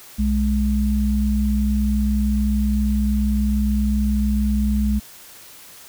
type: tone pair together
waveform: sine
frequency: 62.2 / 209.2 Hz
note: B1 / G#3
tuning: +13 / +13 cents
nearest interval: octave + major sixth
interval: 2100 cents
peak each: -19 dBFS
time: 0.18-5 s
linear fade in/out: 20 ms
effects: white hiss -43 dBFS RMS until 5.88 s